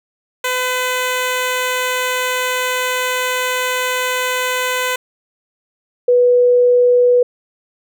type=tone pair in turn; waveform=10% pulse / sine; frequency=505 / 490.9 Hz; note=B4 / B4; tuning=+39 / -10 cents; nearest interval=unison; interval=49 cents; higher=first; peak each=-8 dBFS; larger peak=neither; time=0.44-4.96 / 6.08-7.23 s; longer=first; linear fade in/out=5 ms; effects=none